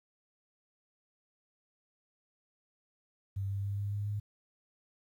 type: tone with pitch steps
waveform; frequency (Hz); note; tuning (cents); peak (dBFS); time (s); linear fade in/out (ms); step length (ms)
sine; 98 / 99.08 / 100.17 / 101.28 / 102.4 / 103.53; G2 / G2 / G2 / G#2 / G#2 / G#2; 0 / +19 / +38 / -43 / -24 / -5; -32; 3.36-4.2; 10; 140
effects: 11-bit